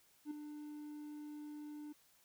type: tone with ADSR envelope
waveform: triangle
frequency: 298 Hz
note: D4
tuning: 25 cents sharp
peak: -36 dBFS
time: 0.25-1.93 s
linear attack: 60 ms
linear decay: 5 ms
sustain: -8 dB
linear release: 12 ms
effects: white hiss -70 dBFS RMS until 2.24 s